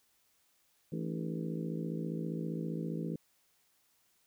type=harmonic tone with a mistuned harmonic; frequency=55 Hz; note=A1; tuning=in tune; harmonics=3 / 4 / 5 / 6 / 7 / 8 / 9; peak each=-37 / -41 / -45 / -43 / -46 / -47 / -49 dBFS; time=0.92-3.16 s; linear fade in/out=5 ms; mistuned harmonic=6; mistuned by=-76 cents; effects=white hiss -72 dBFS RMS until 4.26 s